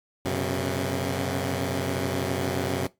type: chord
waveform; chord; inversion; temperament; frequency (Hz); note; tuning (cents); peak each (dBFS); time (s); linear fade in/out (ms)
10% pulse; F# suspended fourth; none; equal with one note detuned; 92.5 / 123.47 / 135.11; F#2 / B2 / C#3; 0 / 0 / -44; -20 / -24 / -21; 0.25-2.87; 5
effects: noise-tail reverb RT60 0.2 s tail -20 dB re dry + MP3 96 kbps